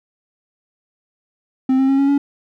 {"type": "tone with pitch steps", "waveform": "triangle", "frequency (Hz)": [261.6, 266.6, 271.8, 277, 282.3], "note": ["C4", "C4", "C#4", "C#4", "C#4"], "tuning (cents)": [0, 33, -34, -1, 32], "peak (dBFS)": -10, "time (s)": [1.69, 2.18], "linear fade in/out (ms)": 5, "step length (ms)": 98, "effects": []}